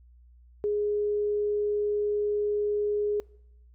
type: tone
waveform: sine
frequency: 415.3 Hz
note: G#4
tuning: in tune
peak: -24 dBFS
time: 0.64-3.2 s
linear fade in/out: 0 ms
effects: noise-tail reverb RT60 0.8 s tail -25 dB re dry + added 60 Hz sine -52 dBFS peak until 3.74 s